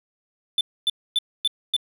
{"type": "tone bursts", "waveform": "triangle", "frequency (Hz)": 3520, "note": "A7", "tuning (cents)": 0, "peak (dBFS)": -16, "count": 5, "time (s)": [0.58, 1.765], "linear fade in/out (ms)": 2, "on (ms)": 29, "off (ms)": 260, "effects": []}